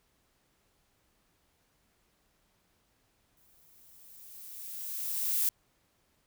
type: noise with exponential growth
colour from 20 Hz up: violet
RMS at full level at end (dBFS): -27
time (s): 3.37-5.49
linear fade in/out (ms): 1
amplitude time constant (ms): 460
effects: pink hiss -72 dBFS RMS until 6.26 s